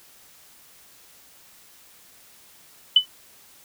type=tone with exponential decay; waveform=sine; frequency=3000 Hz; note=F#7; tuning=23 cents sharp; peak=-7 dBFS; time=2.96-3.06 s; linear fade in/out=5 ms; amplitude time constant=20 ms; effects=white hiss -52 dBFS RMS until 3.64 s